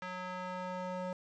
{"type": "tone with band-pass filter sweep", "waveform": "square", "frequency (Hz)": 183, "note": "F#3", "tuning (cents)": -19, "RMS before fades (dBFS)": -40, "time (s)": [0.02, 1.13], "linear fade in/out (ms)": 2, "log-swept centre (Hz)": [1500, 640], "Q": 1.2, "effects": ["resampled to 16000 Hz", "10-bit"]}